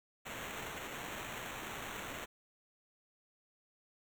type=noise with sample-and-hold; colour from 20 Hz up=white; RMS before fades=-44 dBFS; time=0.25-2.26 s; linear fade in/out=20 ms; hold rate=4900 Hz; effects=none